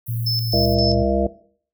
white high-pass noise, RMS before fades -37 dBFS, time 0.06-0.75 s, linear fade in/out 10 ms, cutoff 11000 Hz, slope 48 dB/octave
sine tone with pitch glide, 115.8 to 114.27 Hz, A#2 to A#2, -11 to -34 cents, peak -22 dBFS, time 0.08-1.03 s, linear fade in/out 10 ms, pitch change -23 cents, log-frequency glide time 0.22-0.81 s
sine tone with tremolo, 5260 Hz, E8, 5 cents flat, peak -19 dBFS, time 0.26-0.95 s, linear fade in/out 10 ms, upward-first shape square, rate 3.8 Hz, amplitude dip 65%
harmonic tone, 67.4 Hz, C#2, 48 cents flat, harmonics 1 / 3 / 5 / 7 / 9 / 10, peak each -24 / -24 / -24 / -24 / -24 / -24 dBFS, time 0.53-1.27 s, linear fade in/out 5 ms
effects noise-tail reverb RT60 0.5 s tail -17 dB re dry

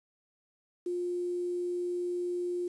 sine tone with quantisation, 353.9 Hz, F4, 23 cents sharp, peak -30 dBFS, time 0.86-2.68 s, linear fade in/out 5 ms, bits 9, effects resampled to 22050 Hz

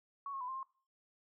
sine tone with pitch steps, 1116 / 1084 / 998 / 1053 / 1064 Hz, C#6 / C#6 / B5 / C6 / C6, +11 / -39 / +18 / +11 / +29 cents, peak -39 dBFS, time 0.26-0.63 s, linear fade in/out 2 ms, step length 74 ms, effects noise-tail reverb RT60 0.4 s tail -21 dB re dry

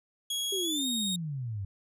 sawtooth tone with pitch glide, 3322 to 3729 Hz, G#7 to A#7, 0 to 0 cents, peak -27 dBFS, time 0.3-1.16 s, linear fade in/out 5 ms, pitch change +200 cents, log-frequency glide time 0.62-0.87 s
sine exponential sweep, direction down, 403.9 to 94 Hz, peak -32 dBFS, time 0.52-1.65 s, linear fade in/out 5 ms
effects resampled to 32000 Hz

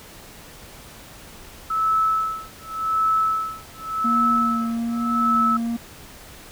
sine tone with tremolo, 1305 Hz, E6, 18 cents flat, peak -16 dBFS, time 1.7-5.57 s, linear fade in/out 5 ms, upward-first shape sine, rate 0.88 Hz, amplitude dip 100%
triangle tone with vibrato, 233.1 Hz, A#3, in tune, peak -20 dBFS, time 4.04-5.77 s, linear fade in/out 10 ms, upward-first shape sine, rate 1.2 Hz, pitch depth 18 cents each way
effects pink hiss -43 dBFS RMS until 6.51 s

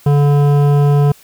sine tone with hard clipping, 144.1 Hz, D3, 33 cents flat, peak -10 dBFS, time 0.06-1.12 s, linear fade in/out 5 ms, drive 13 dB, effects white hiss -45 dBFS RMS until 1.23 s

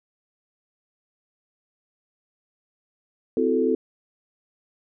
sine chord, F# half-diminished seventh, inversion second, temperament equal with one note detuned, 257.3 / 329.6 / 370 / 440 Hz, C4 / E4 / F#4 / A4, -29 / 0 / 0 / 0 cents, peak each -24 / -26 / -26 / -22 dBFS, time 3.37-3.75 s, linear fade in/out 2 ms, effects none

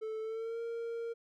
triangle tone with pitch glide, 438.4 to 463.4 Hz, A4 to A#4, -6 to -10 cents, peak -34 dBFS, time 0.01-1.14 s, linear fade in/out 20 ms, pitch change +96 cents, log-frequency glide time 0.21-0.6 s, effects none

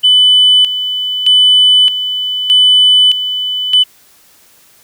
sine tone with tremolo, 3000 Hz, F#7, 23 cents sharp, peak -3 dBFS, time 0.03-3.84 s, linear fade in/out 20 ms, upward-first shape square, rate 0.81 Hz, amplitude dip 70%, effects tanh soft clip ceiling 0 dBFS + white hiss -46 dBFS RMS until 4.83 s

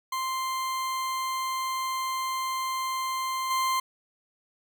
40% pulse tone with level steps, 1046.5 Hz, C6, in tune, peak -27 / -23 dBFS, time 0.12-3.8 s, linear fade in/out 5 ms, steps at 3.5 s, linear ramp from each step 10 ms, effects none

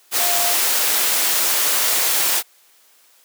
sine tone in noise, 700 Hz, F5, 4 cents sharp, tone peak -24 dBFS, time 0.17-0.56 s, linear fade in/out 50 ms, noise white, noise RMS -18 dBFS, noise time 0.11-2.43 s, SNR -9 dB, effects white hiss -54 dBFS RMS until 3.24 s + high-pass 400 Hz 12 dB/octave

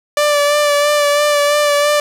sawtooth tone with vibrato, 585 Hz, D5, 7 cents flat, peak -7 dBFS, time 0.17-2 s, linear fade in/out 2 ms, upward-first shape sine, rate 3 Hz, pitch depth 24 cents each way, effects low-pass 12000 Hz 12 dB/octave + 7-bit

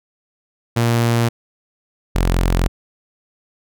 sawtooth tone pair in turn, 117.3 / 43.94 Hz, A#2 / F1, +11 / +11 cents, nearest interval octave + perfect fourth, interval 1700 cents, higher first, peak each -10 dBFS, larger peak neither, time 0.76-1.29 / 2.15-2.68 s, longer neither, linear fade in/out 10 ms, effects none

